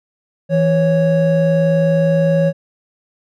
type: tone pair together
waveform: triangle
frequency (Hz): 164.81 / 553.4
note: E3 / C#5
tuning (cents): 0 / -3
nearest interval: octave + major sixth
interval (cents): 2097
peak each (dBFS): -12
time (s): 0.49-2.53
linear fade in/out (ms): 50
effects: none